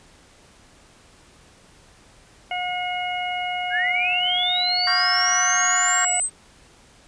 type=harmonic tone; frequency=722 Hz; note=F#5; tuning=43 cents flat; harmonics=1 / 2 / 3 / 4; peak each=-26 / -37 / -29 / -32 dBFS; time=2.51-6.2 s; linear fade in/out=2 ms
type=linear sweep; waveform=sine; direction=up; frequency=1568 to 8310 Hz; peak=-20 dBFS; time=3.7-6.3 s; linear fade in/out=50 ms
type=chord; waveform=triangle; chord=G half-diminished seventh; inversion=second; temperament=equal with one note detuned; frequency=1108.7 / 1383.3 / 1568 / 1864.7 Hz; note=Db6 / F6 / G6 / Bb6; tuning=0 / -17 / 0 / 0 cents; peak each=-25 dBFS; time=4.87-6.05 s; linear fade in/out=2 ms
effects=pink hiss -52 dBFS RMS until 7.07 s + resampled to 22050 Hz